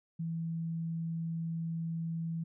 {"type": "tone", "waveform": "sine", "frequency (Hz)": 164.81, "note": "E3", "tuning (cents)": 0, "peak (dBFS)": -33, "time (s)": [0.19, 2.44], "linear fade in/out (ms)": 10, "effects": []}